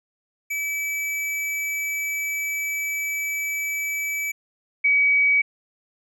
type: tone pair in turn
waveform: square / sine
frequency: 2300 / 2270 Hz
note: D7 / C#7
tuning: -37 / +41 cents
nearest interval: unison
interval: 22 cents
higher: first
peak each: -25 / -15 dBFS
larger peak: second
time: 0.5-4.32 / 4.84-5.42 s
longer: first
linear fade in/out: 10 ms
effects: none